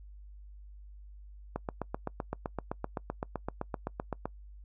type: click train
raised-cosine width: 1 ms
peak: -19 dBFS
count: 22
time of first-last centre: 1.56-4.256 s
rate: 7.79 Hz
effects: noise-tail reverb RT60 0.1 s tail -25 dB re dry + added 50 Hz sine -47 dBFS peak until 4.64 s